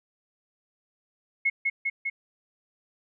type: tone with echo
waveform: sine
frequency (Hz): 2174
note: C#7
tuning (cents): -34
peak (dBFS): -20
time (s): 1.45-1.5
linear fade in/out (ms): 10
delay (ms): 200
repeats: 3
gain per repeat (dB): -2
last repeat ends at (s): 2.1
effects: none